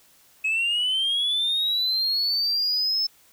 sine linear sweep, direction up, 2553 to 5274 Hz, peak -19 dBFS, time 0.44-3.07 s, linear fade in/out 10 ms, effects tanh soft clip ceiling -19 dBFS + white hiss -57 dBFS RMS until 3.32 s

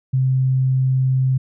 sine tone, 130.81 Hz, C3, in tune, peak -14 dBFS, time 0.13-1.38 s, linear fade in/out 10 ms, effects none

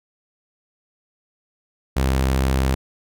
sawtooth tone, 66 Hz, C2, 16 cents sharp, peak -13 dBFS, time 1.96-2.75 s, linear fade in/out 10 ms, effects none

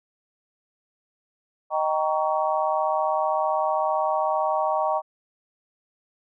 sine chord, Eb dominant seventh, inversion none, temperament just, 622.3 / 777.8 / 933.4 / 1120.1 Hz, Eb5 / G5 / Bb5 / Db6, 0 / -14 / +2 / +18 cents, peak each -25 / -26 / -27 / -28 dBFS, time 1.7-5.02 s, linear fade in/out 50 ms, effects none

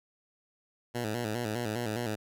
10% pulse tone with vibrato, 113.7 Hz, A#2, 43 cents flat, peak -23 dBFS, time 0.94-2.16 s, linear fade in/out 20 ms, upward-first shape square, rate 4.9 Hz, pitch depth 100 cents each way, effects none

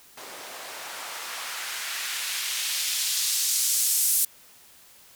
blue noise with band-pass filter sweep, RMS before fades -28 dBFS, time 0.17-4.25 s, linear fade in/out 5 ms, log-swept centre 440 to 10000 Hz, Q 0.91, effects white hiss -53 dBFS RMS until 5.15 s

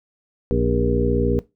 harmonic tone with a mistuned harmonic, 59.5 Hz, A#1, 36 cents sharp, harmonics 1 / 2 / 3 / 4 / 5 / 7 / 8, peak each -23 / -25 / -27 / -24 / -27 / -24 / -24 dBFS, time 0.51-1.39 s, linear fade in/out 0 ms, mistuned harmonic 7, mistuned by -62 cents, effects noise-tail reverb RT60 0.2 s tail -18 dB re dry

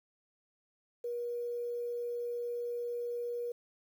sine tone with quantisation, 479.3 Hz, A#4, 48 cents sharp, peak -34 dBFS, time 1.04-3.52 s, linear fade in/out 5 ms, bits 10, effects none

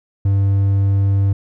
triangle tone, 98.6 Hz, G2, 11 cents sharp, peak -10 dBFS, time 0.25-1.33 s, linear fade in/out 5 ms, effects none

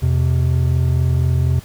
triangle tone pair together, 83.9 / 128.01 Hz, E2 / C3, +31 / -37 cents, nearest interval perfect fifth, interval 732 cents, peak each -14 dBFS, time 0.02-1.6 s, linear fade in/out 10 ms, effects pink hiss -42 dBFS RMS until 1.64 s

